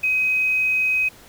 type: tone with quantisation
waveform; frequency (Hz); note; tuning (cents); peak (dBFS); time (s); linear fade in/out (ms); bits
sine; 2525; D#7; +25; -17; 0.03-1.09; 10; 7
effects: pink hiss -47 dBFS RMS until 1.28 s